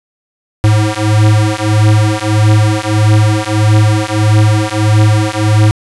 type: beating tone pair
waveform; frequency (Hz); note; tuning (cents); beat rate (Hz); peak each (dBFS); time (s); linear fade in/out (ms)
square; 106 / 107.6; G#2 / A2; +36 / -38; 1.6; -11; 0.64-5.71; 0
effects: resampled to 24000 Hz + 7-bit